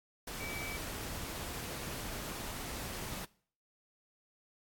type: tone in noise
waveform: sine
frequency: 2300 Hz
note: D7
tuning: 37 cents flat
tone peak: -42 dBFS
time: 0.4-0.77 s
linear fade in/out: 5 ms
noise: pink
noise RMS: -42 dBFS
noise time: 0.27-3.25 s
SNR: -3 dB
effects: noise-tail reverb RT60 0.5 s tail -21 dB re dry + AAC 64 kbps